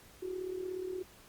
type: tone with amplitude modulation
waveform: sine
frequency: 370 Hz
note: F#4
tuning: in tune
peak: -33 dBFS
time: 0.22-1.03 s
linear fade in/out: 10 ms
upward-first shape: sine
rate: 36.8 Hz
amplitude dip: 65%
effects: pink hiss -58 dBFS RMS until 1.28 s + Opus 48 kbps